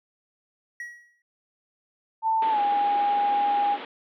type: tone with exponential decay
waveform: triangle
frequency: 1914 Hz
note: A#6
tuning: 45 cents sharp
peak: -29 dBFS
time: 0.8-1.22 s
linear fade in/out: 2 ms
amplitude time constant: 91 ms
type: tone with pitch glide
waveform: sine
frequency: 890 to 816.1 Hz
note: A5 to G#5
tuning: +20 to -31 cents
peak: -20 dBFS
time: 2.22-3.78 s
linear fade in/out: 50 ms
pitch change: -151 cents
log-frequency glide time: 2.5-2.6 s
type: band-pass noise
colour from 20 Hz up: pink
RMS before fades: -38 dBFS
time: 2.42-3.85 s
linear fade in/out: 2 ms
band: 240 to 3600 Hz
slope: 48 dB/octave
effects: none